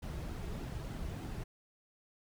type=noise with flanger; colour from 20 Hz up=brown; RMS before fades=-41 dBFS; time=0.02-1.44 s; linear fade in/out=10 ms; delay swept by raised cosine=1.7 to 4.1 ms; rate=3.3 Hz; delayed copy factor=-0.5; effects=none